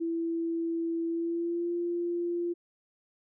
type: tone with pitch glide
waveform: sine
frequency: 332.5 to 345.8 Hz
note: E4 to F4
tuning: +15 to -17 cents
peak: -28 dBFS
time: 0-2.54 s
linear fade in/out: 20 ms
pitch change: +68 cents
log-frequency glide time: 1.07-1.72 s
effects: none